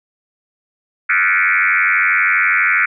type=tone with frequency modulation; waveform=sine; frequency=1842 Hz; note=A#6; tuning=21 cents flat; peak=-11 dBFS; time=1.09-2.86 s; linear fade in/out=10 ms; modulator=92.3 Hz; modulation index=5.5; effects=none